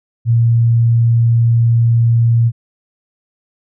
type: tone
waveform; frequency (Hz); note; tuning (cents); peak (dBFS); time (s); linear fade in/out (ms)
sine; 116.54; A#2; 0; -8; 0.25-2.52; 50
effects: none